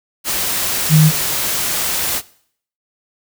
sine tone in noise, 155.56 Hz, D#3, in tune, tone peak -6 dBFS, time 0.89-1.12 s, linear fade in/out 50 ms, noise white, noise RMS -19 dBFS, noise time 0.24-2.22 s, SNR +10 dB, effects noise-tail reverb RT60 0.6 s tail -20 dB re dry

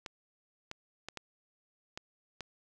clicks, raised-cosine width 0.2 ms, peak -23 dBFS, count 6, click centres 0.062 / 0.714 / 1.086 / 1.173 / 1.975 / 2.407 s, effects none

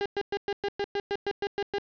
35% pulse tone bursts, 403.8 Hz, G#4, 49 cents flat, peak -25 dBFS, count 12, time 0.01-1.784 s, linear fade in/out 0 ms, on 47 ms, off 110 ms, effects resampled to 11025 Hz + 10-bit

